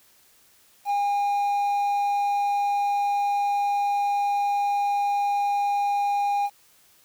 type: tone with quantisation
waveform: triangle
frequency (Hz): 811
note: G#5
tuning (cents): -41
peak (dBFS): -19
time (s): 0.85-6.5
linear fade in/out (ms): 50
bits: 8
effects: white hiss -58 dBFS RMS until 7.04 s